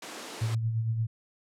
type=high-pass noise; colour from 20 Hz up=pink; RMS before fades=-41 dBFS; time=0.02-0.55 s; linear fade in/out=5 ms; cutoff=240 Hz; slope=24 dB/octave
type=tone with tremolo; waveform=sine; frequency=112.9 Hz; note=A2; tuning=45 cents sharp; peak=-24 dBFS; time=0.41-1.07 s; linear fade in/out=10 ms; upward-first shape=sine; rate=8.7 Hz; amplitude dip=45%
effects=low-pass 9000 Hz 12 dB/octave